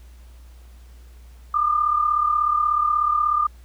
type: tone pair together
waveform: sine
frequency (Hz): 1197.5 / 1234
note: D6 / D#6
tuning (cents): +33 / -15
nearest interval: minor second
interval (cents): 52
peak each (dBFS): -18 / -24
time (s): 1.54-3.47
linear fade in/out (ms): 5
effects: added 60 Hz sine -42 dBFS peak until 3.64 s + pink hiss -57 dBFS RMS until 3.64 s